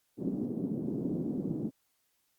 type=band-pass noise; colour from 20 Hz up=white; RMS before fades=-34 dBFS; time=0.17-1.71 s; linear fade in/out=50 ms; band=150 to 320 Hz; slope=24 dB/octave; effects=white hiss -75 dBFS RMS until 2.38 s + Opus 48 kbps